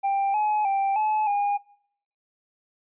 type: tone with pitch steps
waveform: triangle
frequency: 790 / 847 / 786 / 858 / 814 Hz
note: G5 / G#5 / G5 / A5 / G#5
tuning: +13 / +34 / +4 / -44 / -35 cents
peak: -19 dBFS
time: 0.03-1.58 s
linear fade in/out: 20 ms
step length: 310 ms
effects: noise-tail reverb RT60 0.7 s tail -23 dB re dry + resampled to 8000 Hz